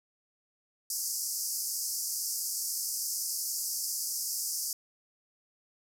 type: band-pass noise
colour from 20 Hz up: pink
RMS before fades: -34 dBFS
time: 0.9-4.73 s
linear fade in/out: 2 ms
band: 4800 to 15000 Hz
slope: 96 dB/octave
effects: none